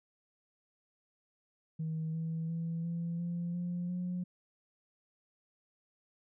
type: tone with pitch steps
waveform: sine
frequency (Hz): 159.4 / 162.56 / 165.79 / 169.07 / 172.43 / 175.85 / 179.33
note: D#3 / E3 / E3 / E3 / F3 / F3 / F3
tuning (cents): +42 / -24 / +10 / +44 / -22 / +12 / +46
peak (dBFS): -32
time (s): 1.79-4.24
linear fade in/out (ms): 10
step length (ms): 350
effects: tanh soft clip ceiling -30 dBFS